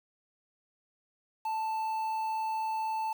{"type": "tone with quantisation", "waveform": "triangle", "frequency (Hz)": 882, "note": "A5", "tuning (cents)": 4, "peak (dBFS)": -28, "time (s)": [1.45, 3.13], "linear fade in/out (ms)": 5, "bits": 8, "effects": []}